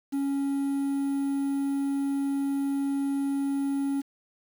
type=tone with quantisation; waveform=triangle; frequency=277.4 Hz; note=C#4; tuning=1 cent sharp; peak=-23 dBFS; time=0.12-4.02 s; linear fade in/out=20 ms; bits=8; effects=none